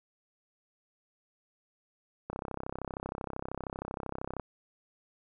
click train, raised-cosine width 1 ms, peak -22 dBFS, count 70, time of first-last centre 2.3-4.397 s, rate 32.9 Hz, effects none

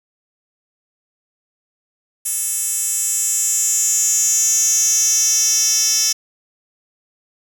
10% pulse tone with high-pass filter sweep, 440 Hz, A4, in tune, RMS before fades -17 dBFS, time 2.25-6.13 s, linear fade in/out 10 ms, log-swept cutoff 8900 to 5300 Hz, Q 5.2, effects none

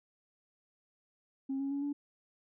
sine tone with pitch steps, 270 / 275.5 / 281.1 / 286.9 Hz, C#4 / C#4 / C#4 / D4, -45 / -11 / +24 / -40 cents, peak -31 dBFS, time 1.49-1.93 s, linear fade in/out 10 ms, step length 110 ms, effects tanh soft clip ceiling -29 dBFS

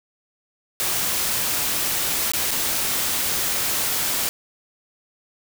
white noise with dropouts, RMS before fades -23 dBFS, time 0.8-4.29 s, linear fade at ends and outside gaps 0 ms, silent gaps 2.318-2.335 / 2.509-2.514 s, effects none

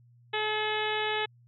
harmonic tone with a mistuned harmonic, 428.3 Hz, A4, 47 cents flat, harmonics 1 / 2 / 3 / 4 / 5 / 6 / 7 / 8 / 9, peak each -33 / -33 / -40 / -35 / -37 / -38 / -38 / -39 / -41 dBFS, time 0.33-1.26 s, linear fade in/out 10 ms, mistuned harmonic 9, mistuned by -19 cents, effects added 120 Hz sine -56 dBFS peak until 1.47 s

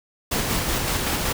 pink noise with tremolo, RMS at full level -23 dBFS, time 0.31-1.33 s, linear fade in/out 10 ms, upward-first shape square, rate 5.3 Hz, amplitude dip 25%, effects none

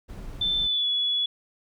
brown noise, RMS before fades -38 dBFS, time 0.08-0.68 s, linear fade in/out 20 ms
sine tone with pitch glide, 3537 to 3399 Hz, A7 to G#7, +8 to +39 cents, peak -22 dBFS, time 0.41-1.26 s, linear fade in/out 5 ms, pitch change -69 cents, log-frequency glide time 0.61-0.88 s
effects none

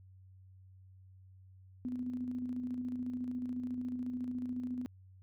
sine tone with tremolo, 249.4 Hz, B3, 17 cents sharp, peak -34 dBFS, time 1.85-4.86 s, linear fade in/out 0 ms, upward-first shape square, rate 14 Hz, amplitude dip 35%, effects added 94 Hz sine -55 dBFS peak until 5.22 s

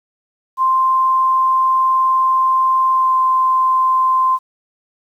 sine tone with pitch glide, 1046.5 to 1040.5 Hz, C6 to C6, 0 to -10 cents, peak -11 dBFS, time 0.57-4.39 s, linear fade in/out 50 ms, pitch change -10 cents, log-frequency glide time 2.91-3.15 s, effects 8-bit

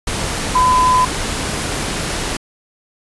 sine tone in noise, 1010 Hz, B5, 39 cents sharp, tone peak -10 dBFS, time 0.55-1.05 s, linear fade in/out 5 ms, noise pink, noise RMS -21 dBFS, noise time 0.07-2.37 s, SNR +8 dB, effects resampled to 24000 Hz

